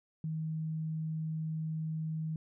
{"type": "tone", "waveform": "sine", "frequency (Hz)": 158.3, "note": "D#3", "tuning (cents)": 30, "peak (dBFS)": -33, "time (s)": [0.24, 2.36], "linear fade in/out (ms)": 2, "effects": []}